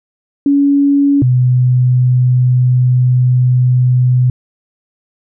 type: tone pair in turn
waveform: sine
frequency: 282.2 / 125.71 Hz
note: C#4 / B2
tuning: +31 / +31 cents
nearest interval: octave + major second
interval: 1400 cents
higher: first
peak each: -7 dBFS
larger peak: neither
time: 0.46-1.22 / 1.22-4.3 s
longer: second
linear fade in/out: 2 ms
effects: none